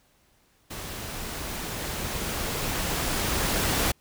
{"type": "noise with level ramp", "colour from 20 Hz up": "pink", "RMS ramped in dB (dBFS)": [-37, -24], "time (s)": [0.7, 3.92], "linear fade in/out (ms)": 10, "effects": ["pink hiss -64 dBFS RMS until 4 s"]}